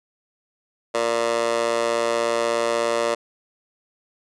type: tone with high-pass filter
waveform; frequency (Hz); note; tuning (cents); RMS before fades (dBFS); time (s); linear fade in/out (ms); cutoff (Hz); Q
15% pulse; 116.54; A#2; 0; -22; 0.94-3.15; 10; 600; 3
effects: resampled to 22050 Hz